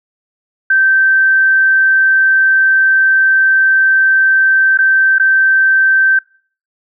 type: tone with dropouts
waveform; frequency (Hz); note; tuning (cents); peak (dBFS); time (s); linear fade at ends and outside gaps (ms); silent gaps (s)
sine; 1555; G6; -14; -7; 0.7-6.19; 5; 4.775-4.787 / 5.184-5.197
effects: noise-tail reverb RT60 0.5 s tail -26 dB re dry